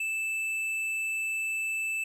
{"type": "tone with tanh clipping", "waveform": "sine", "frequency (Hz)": 2637, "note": "E7", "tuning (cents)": 0, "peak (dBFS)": -30, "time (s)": [0, 2.04], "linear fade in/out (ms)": 5, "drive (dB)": 9, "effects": []}